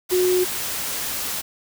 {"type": "tone in noise", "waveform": "sine", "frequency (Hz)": 364.4, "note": "F#4", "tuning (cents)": -26, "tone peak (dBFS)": -16, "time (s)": [0.11, 0.45], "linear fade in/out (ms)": 20, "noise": "white", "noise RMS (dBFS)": -27, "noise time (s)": [0.09, 1.42], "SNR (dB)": 8, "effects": []}